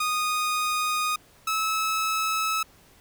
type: tone pair in turn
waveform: sawtooth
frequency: 1237 / 1298.4 Hz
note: D#6 / E6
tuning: -10 / -27 cents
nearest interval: minor second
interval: 83 cents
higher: second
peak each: -20 dBFS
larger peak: neither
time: 0-1.16 / 1.47-2.63 s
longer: neither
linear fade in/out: 5 ms
effects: pink hiss -56 dBFS RMS until 3 s